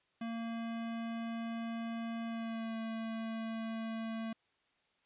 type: tone with pitch glide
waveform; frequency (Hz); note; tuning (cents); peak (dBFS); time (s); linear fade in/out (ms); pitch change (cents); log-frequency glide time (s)
square; 229.3 to 224.5; A#3 to A3; -28 to +35; -38; 0.21-4.33; 5; -37; 2.26-2.75
effects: white hiss -75 dBFS RMS until 5.05 s + resampled to 8000 Hz